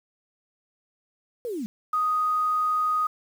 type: linear sweep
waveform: sine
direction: down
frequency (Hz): 502 to 196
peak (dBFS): -28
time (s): 1.45-1.66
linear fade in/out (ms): 0
type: tone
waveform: sine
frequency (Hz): 1246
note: D#6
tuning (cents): +2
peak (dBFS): -21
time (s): 1.93-3.07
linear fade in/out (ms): 5
effects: 8-bit